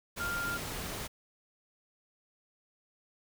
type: tone in noise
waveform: sine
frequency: 1396.9 Hz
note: F6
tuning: in tune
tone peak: -33 dBFS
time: 0.19-0.58 s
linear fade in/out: 20 ms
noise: pink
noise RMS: -39 dBFS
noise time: 0.16-1.08 s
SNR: +3 dB
effects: none